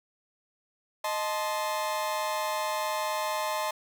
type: chord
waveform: 40% pulse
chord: A diminished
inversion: second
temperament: equal with one note detuned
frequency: 622.3 / 870.9 / 1046.5 Hz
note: Eb5 / A5 / C6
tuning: 0 / -18 / 0 cents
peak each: -32 dBFS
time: 1.04-3.71 s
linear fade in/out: 5 ms
effects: none